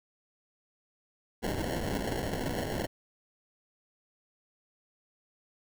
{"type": "noise with sample-and-hold", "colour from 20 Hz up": "white", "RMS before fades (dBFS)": -33, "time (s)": [1.42, 2.87], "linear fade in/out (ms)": 20, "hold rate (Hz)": 1225, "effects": []}